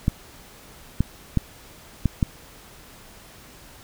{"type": "clicks", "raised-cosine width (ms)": 5, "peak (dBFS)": -6, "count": 5, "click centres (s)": [0.081, 1.006, 1.373, 2.057, 2.228], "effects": ["pink hiss -47 dBFS RMS until 3.83 s"]}